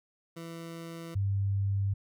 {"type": "tone pair in turn", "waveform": ["20% pulse", "sine"], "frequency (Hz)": [166.3, 98.88], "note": ["E3", "G2"], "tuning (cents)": [16, 15], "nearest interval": "major sixth", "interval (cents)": 901, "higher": "first", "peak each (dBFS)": [-35, -26], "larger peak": "second", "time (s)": [[0.36, 1.15], [1.15, 1.94]], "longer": "neither", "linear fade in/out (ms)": 10, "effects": []}